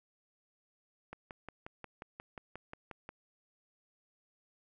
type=click train; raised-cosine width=0.5 ms; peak=-29 dBFS; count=12; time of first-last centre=1.13-3.091 s; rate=5.61 Hz; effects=none